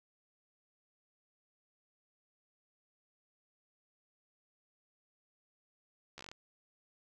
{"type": "slowing click train", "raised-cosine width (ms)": 0.2, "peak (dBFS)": -30, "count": 8, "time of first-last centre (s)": [6.18, 6.315], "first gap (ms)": 13, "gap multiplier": 1.13, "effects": []}